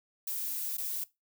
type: noise with dropouts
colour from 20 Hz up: violet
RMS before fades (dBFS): -35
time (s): 0.27-1.04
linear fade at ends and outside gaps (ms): 5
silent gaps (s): 0.77-0.78
effects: noise-tail reverb RT60 0.2 s tail -19 dB re dry